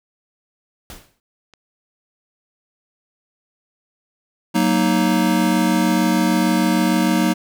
pink noise with exponential decay, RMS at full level -33 dBFS, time 0.9-1.2 s, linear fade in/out 1 ms, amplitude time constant 64 ms
click, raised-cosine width 0.2 ms, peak -28 dBFS, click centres 1.537 s
square chord, D# minor, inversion first, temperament just, 186.68 / 233.3 / 311.1 Hz, F#3 / A#3 / D#4, +16 / +2 / 0 cents, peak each -20 dBFS, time 4.54-7.34 s, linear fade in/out 20 ms
effects none

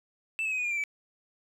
sine tone with pitch steps, 2646 / 2586 / 2527 / 2469 / 2412 / 2357 / 2303 Hz, E7 / E7 / D#7 / D#7 / D7 / D7 / D7, +6 / -34 / +26 / -14 / +46 / +6 / -34 cents, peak -25 dBFS, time 0.39-0.838 s, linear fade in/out 0 ms, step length 64 ms, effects tanh soft clip ceiling -27 dBFS + 11-bit

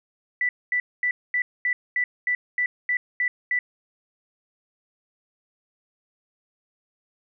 sine tone bursts, 1975.5 Hz, B6, in tune, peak -20 dBFS, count 11, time 0.41-3.59 s, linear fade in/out 2 ms, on 80 ms, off 230 ms, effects none

